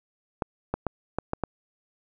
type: clicks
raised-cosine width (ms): 1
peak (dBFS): -12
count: 6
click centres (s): 0.422 / 0.74 / 0.867 / 1.186 / 1.334 / 1.437
effects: none